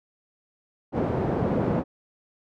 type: band-pass noise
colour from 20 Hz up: pink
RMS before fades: -25 dBFS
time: 0.92-1.84 s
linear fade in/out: 50 ms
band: 120 to 630 Hz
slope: 12 dB/octave
effects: none